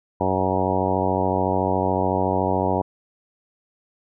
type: harmonic tone with a mistuned harmonic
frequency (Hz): 93.8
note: F#2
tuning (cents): +24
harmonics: 1 / 2 / 3 / 4 / 5 / 6 / 7 / 8 / 9 / 10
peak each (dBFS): -28 / -28 / -28 / -28 / -28 / -28 / -28 / -28 / -28 / -28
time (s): 0.2-2.82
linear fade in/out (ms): 10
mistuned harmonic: 10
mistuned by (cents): +19
effects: none